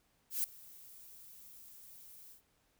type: noise with ADSR envelope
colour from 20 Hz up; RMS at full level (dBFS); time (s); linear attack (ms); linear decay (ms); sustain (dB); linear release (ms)
violet; -32; 0.3-2.42; 140; 3; -23; 110
effects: pink hiss -74 dBFS RMS until 2.79 s